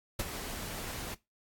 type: noise with ADSR envelope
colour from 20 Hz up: pink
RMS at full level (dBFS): -32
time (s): 0.19-1.15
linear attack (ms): 6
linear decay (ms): 35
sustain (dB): -8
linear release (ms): 16
effects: noise-tail reverb RT60 0.2 s tail -19 dB re dry + AAC 64 kbps